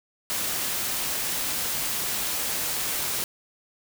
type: noise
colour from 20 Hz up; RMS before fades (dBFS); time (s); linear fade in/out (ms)
white; -28; 0.3-3.24; 0
effects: none